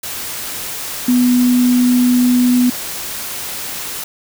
sine tone in noise, 247.4 Hz, B3, 3 cents sharp, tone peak -9 dBFS, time 1.08-2.7 s, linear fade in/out 5 ms, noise white, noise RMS -25 dBFS, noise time 0.03-4.04 s, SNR +13 dB, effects none

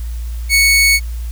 sawtooth tone, 2217 Hz, C#7, in tune, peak -5 dBFS, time 0.49-1 s, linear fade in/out 50 ms, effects added 58 Hz sine -20 dBFS peak until 1.31 s + white hiss -42 dBFS RMS until 1.31 s

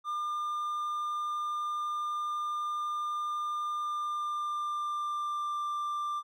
triangle tone with pitch glide, 1202 to 1184.8 Hz, D6 to D6, +40 to +15 cents, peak -29 dBFS, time 0.04-6.23 s, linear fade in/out 50 ms, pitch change -25 cents, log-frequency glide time 3.71-5.66 s, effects none

